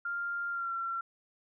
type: tone with pitch glide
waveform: sine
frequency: 1396.9 to 1360.3 Hz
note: F6 to F6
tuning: 0 to -46 cents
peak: -32 dBFS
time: 0.05-1.01 s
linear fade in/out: 5 ms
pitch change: -46 cents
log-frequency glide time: 0.5-0.73 s
effects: none